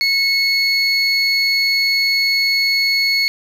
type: tone pair together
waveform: triangle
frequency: 2195 / 4390 Hz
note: C#7 / C#8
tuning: -18 / -18 cents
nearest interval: octave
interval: 1200 cents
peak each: -15 dBFS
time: 0.01-3.28 s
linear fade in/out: 0 ms
effects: none